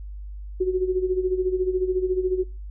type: tone with tremolo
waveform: sine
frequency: 370 Hz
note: F#4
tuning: in tune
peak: -17 dBFS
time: 0.6-2.44 s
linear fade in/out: 10 ms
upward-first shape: sine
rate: 14 Hz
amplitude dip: 70%
effects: noise-tail reverb RT60 0.3 s tail -23 dB re dry + added 50 Hz sine -33 dBFS peak until 2.7 s